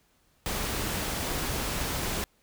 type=noise; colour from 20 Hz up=pink; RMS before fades=-31 dBFS; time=0.46-2.24 s; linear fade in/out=0 ms; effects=pink hiss -67 dBFS RMS until 2.42 s